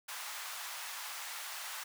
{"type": "high-pass noise", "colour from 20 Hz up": "pink", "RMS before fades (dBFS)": -43, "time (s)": [0.08, 1.84], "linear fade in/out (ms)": 10, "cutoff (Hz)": 870, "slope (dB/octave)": 24, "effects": []}